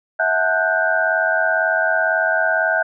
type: tone cluster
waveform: sine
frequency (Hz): 648 / 732 / 874 / 1470 / 1568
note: E5 / F#5 / A5 / F#6 / G6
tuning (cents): -30 / -19 / -12 / -12 / 0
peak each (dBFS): -20 / -25 / -29 / -20 / -20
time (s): 0.19-2.83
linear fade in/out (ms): 10
effects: none